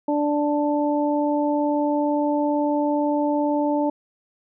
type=harmonic tone; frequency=293.7 Hz; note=D4; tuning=in tune; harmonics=1 / 2 / 3; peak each=-21 / -24 / -26 dBFS; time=0.08-3.9 s; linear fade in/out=5 ms; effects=none